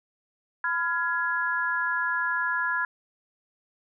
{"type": "chord", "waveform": "sine", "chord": "F diminished", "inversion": "second", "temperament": "just", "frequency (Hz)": [1005.8, 1396.9, 1676.3], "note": ["Cb6", "F6", "Ab6"], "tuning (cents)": [31, 0, 16], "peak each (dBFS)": [-30, -29, -27], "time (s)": [0.64, 2.85], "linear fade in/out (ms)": 2, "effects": []}